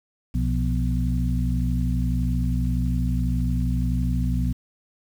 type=harmonic tone with a mistuned harmonic; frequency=61.74 Hz; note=B1; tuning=in tune; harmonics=1 / 2 / 3 / 4; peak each=-23 / -26 / -28 / -29 dBFS; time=0.34-4.53 s; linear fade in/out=10 ms; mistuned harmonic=3; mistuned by=-91 cents; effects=8-bit